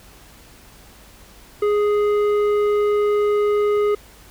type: tone with tanh clipping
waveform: triangle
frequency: 415.3 Hz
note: G#4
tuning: in tune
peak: -17 dBFS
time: 1.62-3.95 s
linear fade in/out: 5 ms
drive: 14 dB
effects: added 50 Hz sine -50 dBFS peak until 4.3 s + pink hiss -47 dBFS RMS until 4.3 s